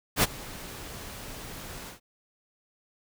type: noise with ADSR envelope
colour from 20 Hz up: pink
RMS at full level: -19 dBFS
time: 0.16-2 s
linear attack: 71 ms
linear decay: 27 ms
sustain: -22 dB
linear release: 120 ms
effects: none